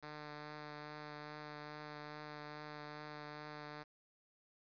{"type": "tone with vibrato", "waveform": "5% pulse", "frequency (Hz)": 149.8, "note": "D3", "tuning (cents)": 35, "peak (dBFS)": -36, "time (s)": [0.02, 3.84], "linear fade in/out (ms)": 20, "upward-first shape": "triangle", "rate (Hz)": 2.4, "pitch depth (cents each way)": 14, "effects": ["resampled to 11025 Hz", "11-bit"]}